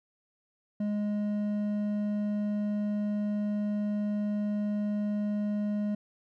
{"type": "tone with hard clipping", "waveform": "triangle", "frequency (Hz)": 207.7, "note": "G#3", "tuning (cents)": 0, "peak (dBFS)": -29, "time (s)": [0.8, 5.95], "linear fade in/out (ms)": 5, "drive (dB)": 9, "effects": []}